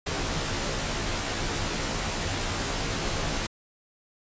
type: noise with comb filter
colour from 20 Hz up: pink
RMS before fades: -29 dBFS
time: 0.06-3.47 s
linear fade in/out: 10 ms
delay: 16 ms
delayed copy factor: -0.85
effects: resampled to 16000 Hz